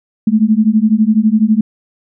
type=beating tone pair; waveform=sine; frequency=211 / 223 Hz; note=G#3 / A3; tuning=+28 / +23 cents; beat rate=12 Hz; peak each=-11 dBFS; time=0.27-1.61 s; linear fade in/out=5 ms; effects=none